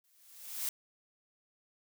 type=noise with exponential growth; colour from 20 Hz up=blue; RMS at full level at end=-33 dBFS; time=0.04-0.69 s; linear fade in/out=1 ms; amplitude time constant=140 ms; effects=none